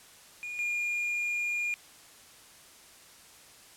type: tone pair in turn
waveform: triangle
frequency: 2437 / 2419 Hz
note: D#7 / D#7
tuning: -37 / -49 cents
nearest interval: unison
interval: 12 cents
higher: first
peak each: -34 / -27 dBFS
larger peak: second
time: 0.43-0.59 / 0.59-1.74 s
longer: second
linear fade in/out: 0 ms
effects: white hiss -54 dBFS RMS until 3.76 s + low-pass 11000 Hz 12 dB/octave